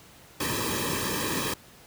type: noise with comb filter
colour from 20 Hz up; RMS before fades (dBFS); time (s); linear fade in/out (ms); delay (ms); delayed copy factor
pink; -29; 0.4-1.54; 5; 1.4; -0.85
effects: pink hiss -52 dBFS RMS until 1.86 s + high-pass 60 Hz 12 dB/octave